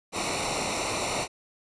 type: noise with comb filter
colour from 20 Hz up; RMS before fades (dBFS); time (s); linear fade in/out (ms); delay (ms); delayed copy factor
pink; -29; 0.12-1.28; 50; 0.61; -0.8
effects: resampled to 22050 Hz